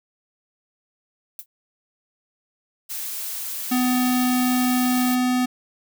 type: noise with exponential decay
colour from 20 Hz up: violet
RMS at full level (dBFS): -29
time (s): 1.39-1.46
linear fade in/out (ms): 2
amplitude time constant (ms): 15
type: noise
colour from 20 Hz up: blue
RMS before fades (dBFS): -30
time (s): 2.89-5.16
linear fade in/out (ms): 20
type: tone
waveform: square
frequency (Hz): 251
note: B3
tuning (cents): +28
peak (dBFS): -19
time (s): 3.71-5.46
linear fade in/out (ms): 10
effects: none